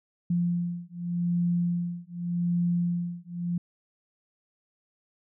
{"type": "beating tone pair", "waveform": "sine", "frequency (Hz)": [173.4, 174.25], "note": ["F3", "F3"], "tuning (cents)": [-12, -4], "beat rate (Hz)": 0.85, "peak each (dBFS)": -28, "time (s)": [0.3, 3.58], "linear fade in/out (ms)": 5, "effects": []}